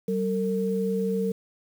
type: tone pair together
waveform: sine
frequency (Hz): 191.4 / 453.8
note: G3 / A#4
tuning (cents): -41 / -47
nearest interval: octave + minor third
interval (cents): 1494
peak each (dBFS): -26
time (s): 0.08-1.32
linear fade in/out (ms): 5
effects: 8-bit